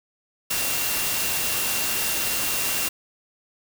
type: tone in noise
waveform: sine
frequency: 2751 Hz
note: F7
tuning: 27 cents flat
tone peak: -33 dBFS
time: 0.5-2.89 s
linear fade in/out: 10 ms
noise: white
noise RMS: -25 dBFS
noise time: 0.5-2.89 s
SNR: -11 dB
effects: none